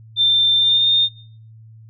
sine tone with pitch glide, 3577 to 3644 Hz, A7 to A#7, +28 to -40 cents, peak -12 dBFS, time 0.16-1.09 s, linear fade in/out 50 ms, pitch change +32 cents, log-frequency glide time 0.56-0.88 s, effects noise-tail reverb RT60 0.5 s tail -17 dB re dry + added 111 Hz sine -40 dBFS peak until 1.89 s

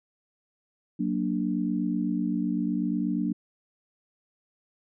sine chord, Gb augmented, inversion none, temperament equal, 185 / 233.1 / 293.7 Hz, Gb3 / Bb3 / D4, 0 / 0 / 0 cents, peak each -29 dBFS, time 0.99-3.33 s, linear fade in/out 10 ms, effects none

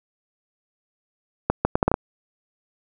accelerating click train, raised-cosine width 1 ms, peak -3 dBFS, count 7, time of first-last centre 1.5-1.941 s, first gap 150 ms, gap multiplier 0.7, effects none

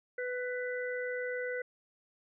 harmonic tone, 497 Hz, B4, 11 cents sharp, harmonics 1 / 3 / 4, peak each -35 / -40 / -41 dBFS, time 0.18-1.62 s, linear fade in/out 5 ms, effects none

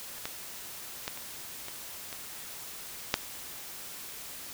clicks, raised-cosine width 0.2 ms, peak -28 / -16 / -15 / -24 / -23 / -22 / -6 dBFS, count 7, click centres 0.181 / 0.255 / 1.079 / 1.175 / 1.684 / 2.128 / 3.141 s, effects white hiss -43 dBFS RMS until 4.53 s

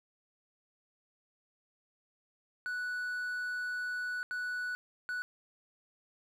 triangle tone bursts at uneven times, 1479 Hz, F#6, 1 cent flat, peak -32 dBFS, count 3, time 2.66-4.23 / 4.31-4.75 / 5.09-5.22 s, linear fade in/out 0 ms, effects 12-bit

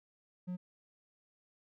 triangle tone, 180.6 Hz, F#3, 42 cents flat, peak -34 dBFS, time 0.47-0.57 s, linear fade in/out 20 ms, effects none

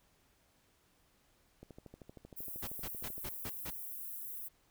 click train, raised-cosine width 2 ms, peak -37 dBFS, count 22, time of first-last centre 1.63-3.258 s, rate 12.9 Hz
white high-pass noise, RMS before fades -44 dBFS, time 2.36-4.49 s, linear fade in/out 20 ms, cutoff 12000 Hz, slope 24 dB/octave
pink noise bursts, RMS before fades -43 dBFS, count 6, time 2.62-3.706 s, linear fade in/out 10 ms, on 56 ms, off 150 ms
effects pink hiss -71 dBFS RMS until 4.7 s

